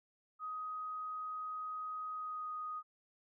sine tone with pitch glide, 1255 to 1244.2 Hz, D#6 to D#6, +15 to 0 cents, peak -39 dBFS, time 0.39-2.83 s, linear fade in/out 50 ms, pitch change -15 cents, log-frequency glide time 2.13-2.5 s, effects none

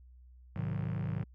click train, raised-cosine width 0.5 ms, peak -34 dBFS, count 44, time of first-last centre 0.56-1.228 s, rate 64.4 Hz
triangle chord, Ab dominant seventh, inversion none, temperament equal with one note detuned, 104.73 / 130.81 / 155.56 / 185 Hz, Ab2 / C3 / Eb3 / Gb3, +15 / 0 / 0 / 0 cents, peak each -35 / -37 / -35 / -38 dBFS, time 0.56-1.24 s, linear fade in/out 5 ms
effects added 62 Hz sine -53 dBFS peak until 1.34 s

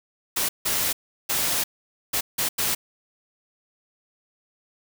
white noise bursts at uneven times, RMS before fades -24 dBFS, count 6, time 0.36-0.49 / 0.65-0.93 / 1.29-1.64 / 2.13-2.21 / 2.38-2.49 / 2.58-2.75 s, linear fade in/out 10 ms, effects none

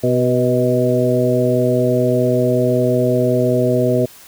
harmonic tone with a mistuned harmonic, 125.2 Hz, B2, 24 cents sharp, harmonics 1 / 2 / 3 / 4 / 5, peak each -19 / -19 / -19 / -19 / -19 dBFS, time 0.03-4.06 s, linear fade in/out 10 ms, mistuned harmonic 4, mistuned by -32 cents, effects white hiss -42 dBFS RMS until 4.27 s

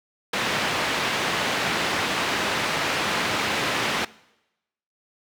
white band-pass noise, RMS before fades -25 dBFS, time 0.33-4.05 s, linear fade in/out 5 ms, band 110 to 2700 Hz, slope 12 dB/octave, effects noise-tail reverb RT60 0.9 s tail -21 dB re dry

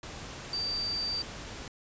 sine tone in noise, 4654 Hz, D8, 17 cents flat, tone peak -30 dBFS, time 0.53-1.22 s, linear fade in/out 2 ms, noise pink, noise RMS -42 dBFS, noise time 0.03-1.68 s, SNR +9 dB, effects resampled to 16000 Hz

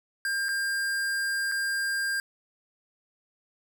square tone with dropouts, 1600 Hz, G6, 35 cents sharp, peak -27 dBFS, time 0.25-2.2 s, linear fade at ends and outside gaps 1 ms, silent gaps 0.485-0.489 / 1.516-1.52 s, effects none

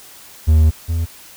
triangle tone pair in turn, 78.3 / 82.96 Hz, D#2 / E2, +11 / +12 cents, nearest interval minor second, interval 101 cents, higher second, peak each -6 / -14 dBFS, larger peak first, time 0.47-0.71 / 0.88-1.06 s, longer first, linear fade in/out 20 ms, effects white hiss -41 dBFS RMS until 1.36 s

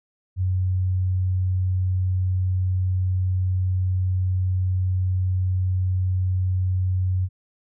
sine tone, 92.5 Hz, F#2, in tune, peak -19 dBFS, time 0.36-7.29 s, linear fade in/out 50 ms, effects none

